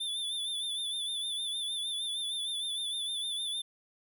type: tone with vibrato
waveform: square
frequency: 3520 Hz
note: A7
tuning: in tune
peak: -33 dBFS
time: 0-3.62 s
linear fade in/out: 10 ms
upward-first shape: sine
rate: 6.5 Hz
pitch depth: 54 cents each way
effects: none